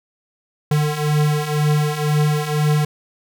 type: beating tone pair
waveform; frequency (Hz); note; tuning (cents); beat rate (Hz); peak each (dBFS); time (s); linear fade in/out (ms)
square; 148.6 / 150.6; D3 / D3; +21 / +44; 2; -22 / -18; 0.71-2.85; 5
effects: none